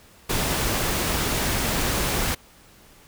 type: noise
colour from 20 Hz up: pink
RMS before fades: -24 dBFS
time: 0.29-2.35 s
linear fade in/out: 10 ms
effects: pink hiss -52 dBFS RMS until 3.07 s